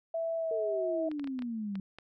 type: tone with pitch glide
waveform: sine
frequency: 659.3 to 645 Hz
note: E5 to E5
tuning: 0 to -38 cents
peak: -30 dBFS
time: 0.14-1.09 s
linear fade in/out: 5 ms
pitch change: -38 cents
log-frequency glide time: 0.37-0.52 s
type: exponential sweep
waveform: sine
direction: down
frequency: 463.6 to 189.6 Hz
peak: -33 dBFS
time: 0.51-1.8 s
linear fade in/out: 2 ms
type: clicks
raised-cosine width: 0.3 ms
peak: -30 dBFS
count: 8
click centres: 1.115 / 1.196 / 1.243 / 1.274 / 1.391 / 1.422 / 1.755 / 1.986 s
effects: none